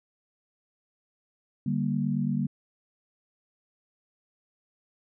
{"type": "chord", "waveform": "sine", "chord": "G minor", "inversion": "second", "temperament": "just", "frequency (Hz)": [147, 196, 235.2], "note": ["D3", "G3", "Bb3"], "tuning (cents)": [2, 0, 16], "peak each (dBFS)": -29, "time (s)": [1.66, 2.47], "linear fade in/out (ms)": 5, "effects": []}